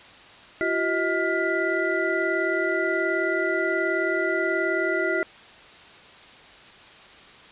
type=tone cluster; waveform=sine; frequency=341.2 / 379.9 / 637 / 1414 / 1984 Hz; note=F4 / F#4 / D#5 / F6 / B6; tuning=-40 / +46 / +41 / +21 / +7 cents; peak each=-28 dBFS; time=0.61-5.23 s; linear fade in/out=0 ms; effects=white hiss -47 dBFS RMS until 7.51 s + resampled to 8000 Hz